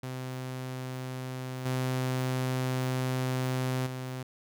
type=tone with level steps; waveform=sawtooth; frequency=128.8 Hz; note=C3; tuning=27 cents flat; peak=-31 / -24 / -31 dBFS; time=0.03-4.23 s; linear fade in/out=5 ms; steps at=1.65 / 3.86 s; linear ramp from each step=10 ms; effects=none